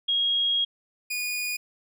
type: tone pair in turn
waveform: sine / sawtooth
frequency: 3279 / 2456 Hz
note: G#7 / D#7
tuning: -23 / -23 cents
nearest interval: perfect fourth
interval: 500 cents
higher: first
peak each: -21 / -24 dBFS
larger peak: first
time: 0.08-0.65 / 1.1-1.57 s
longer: first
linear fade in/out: 10 ms
effects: none